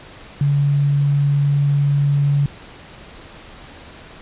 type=tone with quantisation; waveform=sine; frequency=142.5 Hz; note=C#3; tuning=48 cents sharp; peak=-13 dBFS; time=0.41-2.46 s; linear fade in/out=2 ms; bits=7; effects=pink hiss -40 dBFS RMS until 4.21 s + resampled to 8000 Hz